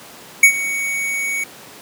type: tone with ADSR envelope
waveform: square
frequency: 2235 Hz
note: C#7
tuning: 14 cents sharp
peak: -4 dBFS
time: 0.43-1.44 s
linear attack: 4 ms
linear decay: 82 ms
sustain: -16 dB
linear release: 5 ms
effects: pink hiss -39 dBFS RMS until 1.81 s + high-pass 200 Hz 12 dB/octave